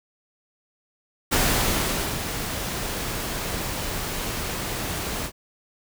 pink noise with ADSR envelope, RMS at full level -20 dBFS, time 1.31-5.32 s, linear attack 19 ms, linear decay 850 ms, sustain -9 dB, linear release 75 ms, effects none

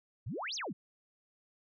sine exponential two-way sweep, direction up then down, 86.8 to 6645 to 140.2 Hz, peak -36 dBFS, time 0.26-0.73 s, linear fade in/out 10 ms, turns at 0.55 s, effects none

